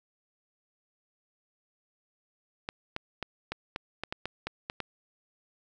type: clicks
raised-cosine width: 0.3 ms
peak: -17 dBFS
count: 11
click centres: 2.689 / 2.964 / 3.227 / 3.52 / 3.761 / 4.036 / 4.125 / 4.256 / 4.47 / 4.699 / 4.803 s
effects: none